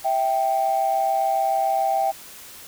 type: tone pair together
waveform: sine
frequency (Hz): 656 / 783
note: E5 / G5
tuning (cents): -9 / -2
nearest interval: minor third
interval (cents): 307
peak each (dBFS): -23 / -19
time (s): 0.04-2.12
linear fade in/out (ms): 20
effects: tanh soft clip ceiling -12 dBFS + white hiss -42 dBFS RMS until 2.67 s